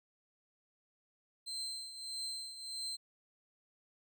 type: tone with tremolo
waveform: 35% pulse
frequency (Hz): 4117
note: C8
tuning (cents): -29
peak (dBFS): -36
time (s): 1.46-2.97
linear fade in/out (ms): 20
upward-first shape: triangle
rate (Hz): 1.6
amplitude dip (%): 70
effects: none